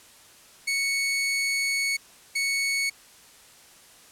sawtooth tone bursts at uneven times, 2217 Hz, C#7, in tune, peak -20 dBFS, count 2, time 0.67-1.97 / 2.35-2.9 s, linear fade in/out 10 ms, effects white hiss -52 dBFS RMS until 4.11 s + low-pass 11000 Hz 12 dB/octave

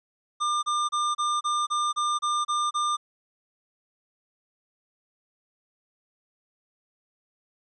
square tone bursts, 1200 Hz, D6, 37 cents sharp, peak -24 dBFS, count 10, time 0.4-2.97 s, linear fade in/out 20 ms, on 230 ms, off 30 ms, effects resampled to 22050 Hz

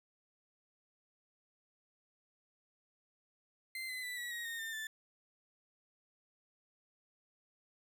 35% pulse tone with pitch steps, 2077 / 2028 / 1980.9 / 1934.6 / 1889.3 / 1845.1 / 1801.9 / 1759.7 Hz, C7 / B6 / B6 / B6 / A#6 / A#6 / A6 / A6, -13 / +45 / +5 / -36 / +23 / -18 / +41 / 0 cents, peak -38 dBFS, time 3.75-4.87 s, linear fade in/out 2 ms, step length 140 ms, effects none

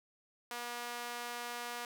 sawtooth tone with high-pass filter, 240.3 Hz, B3, 47 cents flat, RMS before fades -42 dBFS, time 0.51-1.85 s, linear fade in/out 2 ms, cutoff 820 Hz, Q 0.85, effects none

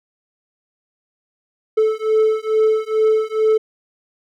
triangle beating tone pair, 435.3 / 437.6 Hz, A4 / A4, -19 / -9 cents, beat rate 2.3 Hz, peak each -15 dBFS, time 1.77-3.58 s, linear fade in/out 10 ms, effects none

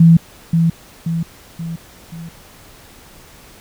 sine tone with echo, 165.9 Hz, E3, 11 cents sharp, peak -4 dBFS, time 0-0.17 s, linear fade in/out 5 ms, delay 530 ms, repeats 4, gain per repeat -6 dB, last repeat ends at 2.29 s, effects pink hiss -43 dBFS RMS until 3.6 s

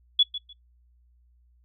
sine tone with echo, 3396 Hz, G#7, 38 cents sharp, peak -15 dBFS, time 0.19-0.23 s, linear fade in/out 5 ms, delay 150 ms, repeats 2, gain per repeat -14 dB, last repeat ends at 0.53 s, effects noise-tail reverb RT60 0.1 s tail -17 dB re dry + added 60 Hz sine -58 dBFS peak until 1.64 s

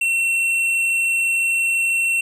sine tone with hard clipping, 2713 Hz, E7, 49 cents sharp, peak -18 dBFS, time 0.01-2.21 s, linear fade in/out 5 ms, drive 7 dB, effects none

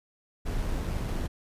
brown noise with sample-and-hold, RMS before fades -30 dBFS, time 0.45-1.28 s, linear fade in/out 20 ms, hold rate 7350 Hz, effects resampled to 32000 Hz

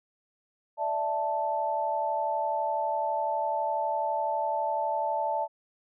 sine chord, D suspended second, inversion none, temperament equal, 587.3 / 659.3 / 880 Hz, D5 / E5 / A5, 0 / 0 / 0 cents, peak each -33 / -32 / -28 dBFS, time 0.77-5.48 s, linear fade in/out 50 ms, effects none

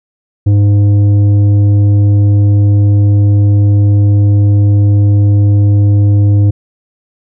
triangle tone with tanh clipping, 101.9 Hz, G#2, 32 cents flat, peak -6 dBFS, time 0.46-6.51 s, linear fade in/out 10 ms, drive 12 dB, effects none

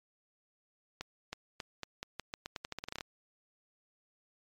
accelerating click train, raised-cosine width 0.2 ms, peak -21 dBFS, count 18, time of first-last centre 1.01-3.009 s, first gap 320 ms, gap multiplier 0.85, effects MP3 96 kbps

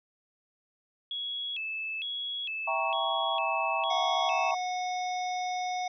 sine tone with vibrato, 2959 Hz, F#7, 1 cent flat, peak -32 dBFS, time 1.11-4.51 s, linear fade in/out 2 ms, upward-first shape square, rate 1.1 Hz, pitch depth 210 cents each way
sine chord, E diminished seventh, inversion none, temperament equal, 659.3 / 784 / 932.3 / 1108.7 Hz, E5 / G5 / Bb5 / Db6, 0 / 0 / 0 / 0 cents, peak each -33 dBFS, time 2.67-4.55 s, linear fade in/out 10 ms
harmonic tone, 730 Hz, F#5, 24 cents flat, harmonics 1 / 3 / 5 / 7 / 8, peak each -30 / -40 / -44 / -47 / -48 dBFS, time 3.9-5.88 s, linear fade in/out 5 ms
effects none

